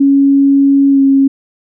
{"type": "tone with pitch glide", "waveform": "sine", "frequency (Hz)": [277.2, 272.8], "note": ["C#4", "C#4"], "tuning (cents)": [0, -28], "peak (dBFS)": -5, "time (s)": [0, 1.28], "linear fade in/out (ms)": 10, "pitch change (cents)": -28, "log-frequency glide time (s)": [0.9, 1.01], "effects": []}